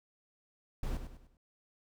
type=noise with echo; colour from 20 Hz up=brown; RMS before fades=-35 dBFS; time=0.83-0.97 s; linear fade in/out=2 ms; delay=100 ms; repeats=4; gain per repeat=-8 dB; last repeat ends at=1.37 s; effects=none